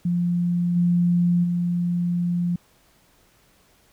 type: tone with level steps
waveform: sine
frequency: 174.61 Hz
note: F3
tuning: in tune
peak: -19 / -16 / -20 dBFS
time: 0.05-2.56 s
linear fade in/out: 5 ms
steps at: 0.75 / 1.43 s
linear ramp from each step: 20 ms
effects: pink hiss -59 dBFS RMS until 3.92 s